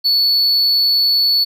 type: tone with amplitude modulation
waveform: triangle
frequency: 4435 Hz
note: C#8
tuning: in tune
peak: -9 dBFS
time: 0.04-1.45 s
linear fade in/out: 20 ms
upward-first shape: sine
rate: 190 Hz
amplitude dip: 25%
effects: none